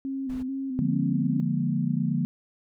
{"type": "tone with vibrato", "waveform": "sine", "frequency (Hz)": 263.5, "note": "C4", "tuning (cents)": 12, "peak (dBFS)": -28, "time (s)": [0.05, 1.4], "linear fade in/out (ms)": 0, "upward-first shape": "square", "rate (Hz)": 2.3, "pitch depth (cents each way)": 42}
{"type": "noise", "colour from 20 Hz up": "brown", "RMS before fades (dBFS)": -41, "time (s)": [0.29, 0.43], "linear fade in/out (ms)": 10}
{"type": "chord", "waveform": "sine", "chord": "Bb dominant seventh", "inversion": "first", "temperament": "equal with one note detuned", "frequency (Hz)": [146.83, 174.61, 207.7, 237.2], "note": ["D3", "F3", "Ab3", "Bb3"], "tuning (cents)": [0, 0, 0, 30], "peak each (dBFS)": [-28, -28, -31, -28], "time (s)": [0.79, 2.25], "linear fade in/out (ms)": 0}
{"effects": []}